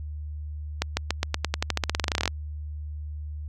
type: accelerating click train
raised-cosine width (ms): 0.2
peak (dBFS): -6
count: 23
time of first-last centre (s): 0.82-2.277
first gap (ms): 150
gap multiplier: 0.91
effects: added 75 Hz sine -32 dBFS peak until 3.48 s